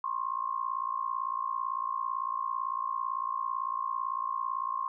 sine tone with amplitude modulation, 1070 Hz, C6, 38 cents sharp, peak -26 dBFS, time 0.04-4.88 s, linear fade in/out 2 ms, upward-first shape sine, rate 57.9 Hz, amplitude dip 90%, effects none

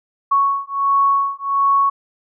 sine beating tone pair, 1108.7 / 1110.1 Hz, C#6 / C#6, 0 / +2 cents, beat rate 1.4 Hz, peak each -17 dBFS, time 0.31-1.9 s, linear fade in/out 10 ms, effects none

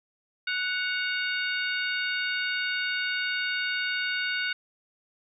harmonic tone with a mistuned harmonic, 740 Hz, F#5, in tune, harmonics 2 / 3 / 4 / 5 / 6, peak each -29 / -33 / -35 / -37 / -39 dBFS, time 0.47-4.53 s, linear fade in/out 5 ms, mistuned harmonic 4, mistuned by -83 cents, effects none

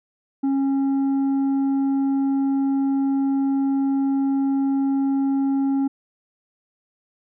sine tone with tanh clipping, 273.2 Hz, C#4, 25 cents flat, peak -19 dBFS, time 0.43-5.88 s, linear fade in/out 10 ms, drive 5 dB, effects none

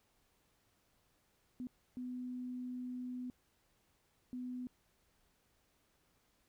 sine tone bursts at uneven times, 250 Hz, B3, 21 cents sharp, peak -40 dBFS, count 3, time 1.6-1.67 / 1.97-3.3 / 4.33-4.67 s, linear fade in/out 0 ms, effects pink hiss -75 dBFS RMS until 6.48 s

